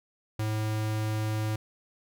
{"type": "tone", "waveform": "square", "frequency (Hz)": 108.2, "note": "A2", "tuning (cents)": -29, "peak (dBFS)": -28, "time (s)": [0.39, 1.56], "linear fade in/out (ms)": 5, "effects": []}